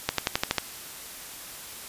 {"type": "accelerating click train", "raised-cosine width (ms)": 0.2, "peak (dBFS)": -5, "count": 7, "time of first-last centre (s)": [0.09, 0.583], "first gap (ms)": 93, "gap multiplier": 0.95, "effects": ["white hiss -41 dBFS RMS until 1.88 s", "resampled to 32000 Hz"]}